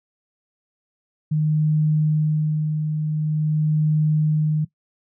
sine tone with tremolo, 153.6 Hz, D#3, 22 cents flat, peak -15 dBFS, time 1.31-4.65 s, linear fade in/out 10 ms, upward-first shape sine, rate 0.46 Hz, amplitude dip 45%, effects noise-tail reverb RT60 0.1 s tail -18 dB re dry

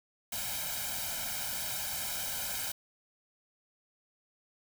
white noise with comb filter, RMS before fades -36 dBFS, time 0.32-2.72 s, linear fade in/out 5 ms, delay 1.3 ms, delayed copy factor +1, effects none

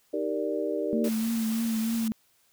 sine chord, Eb major seventh, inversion none, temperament equal, 311.1 / 392 / 466.2 / 587.3 Hz, Eb4 / G4 / Bb4 / D5, 0 / 0 / 0 / 0 cents, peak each -32 dBFS, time 0.13-1.09 s, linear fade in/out 10 ms
sine tone with vibrato, 225.6 Hz, A3, 44 cents sharp, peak -25 dBFS, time 0.93-2.12 s, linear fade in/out 0 ms, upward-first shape triangle, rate 3.2 Hz, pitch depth 43 cents each way
white noise, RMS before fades -39 dBFS, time 1.04-2.08 s, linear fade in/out 2 ms
effects white hiss -66 dBFS RMS until 2.52 s

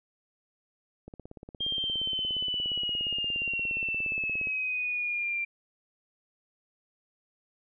click train, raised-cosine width 2 ms, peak -30 dBFS, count 59, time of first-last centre 1.08-4.472 s, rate 17.1 Hz
sine exponential sweep, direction down, 3206 to 2364 Hz, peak -28 dBFS, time 1.6-5.45 s, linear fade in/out 10 ms
effects none

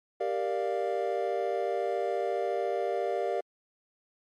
triangle chord, G minor seventh, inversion none, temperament equal with one note detuned, 392 / 466.2 / 591.1 / 698.5 Hz, G4 / Bb4 / D5 / F5, 0 / 0 / +11 / 0 cents, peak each -31 dBFS, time 0.2-3.41 s, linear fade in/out 10 ms, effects MP3 64 kbps

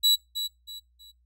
40% pulse tone with echo, 3924 Hz, B7, 12 cents flat, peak -17 dBFS, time 0.03-0.16 s, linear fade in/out 20 ms, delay 320 ms, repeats 3, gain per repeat -10 dB, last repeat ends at 1.12 s, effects noise-tail reverb RT60 0.2 s tail -21 dB re dry + added 60 Hz sine -62 dBFS peak until 1.25 s

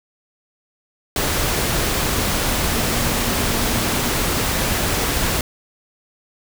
sine tone in noise, 235.7 Hz, A#3, 19 cents sharp, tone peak -29 dBFS, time 2.73-4.1 s, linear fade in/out 2 ms, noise pink, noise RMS -20 dBFS, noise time 1.16-5.41 s, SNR -12 dB, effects none

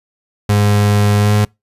35% pulse tone with pitch glide, 103.1 to 104.6 Hz, G#2 to G#2, -12 to +13 cents, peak -8 dBFS, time 0.49-1.45 s, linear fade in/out 5 ms, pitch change +25 cents, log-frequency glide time 1.19-1.33 s, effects noise-tail reverb RT60 0.2 s tail -26 dB re dry + resampled to 32000 Hz

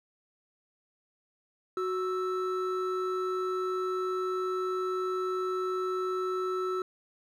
triangle tone pair together, 370 / 1318.5 Hz, F#4 / E6, 0 / 0 cents, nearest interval octave + minor seventh, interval 2200 cents, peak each -28 / -32 dBFS, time 1.77-6.82 s, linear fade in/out 2 ms, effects none

